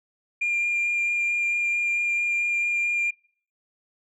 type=tone with vibrato; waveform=sine; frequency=2400 Hz; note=D7; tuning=37 cents sharp; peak=-20 dBFS; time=0.41-3.11 s; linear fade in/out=10 ms; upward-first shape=sine; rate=4.5 Hz; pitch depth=9 cents each way; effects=noise-tail reverb RT60 0.5 s tail -24 dB re dry + tanh soft clip ceiling -19 dBFS